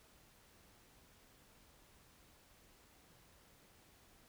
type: silence
effects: pink hiss -66 dBFS RMS until 4.28 s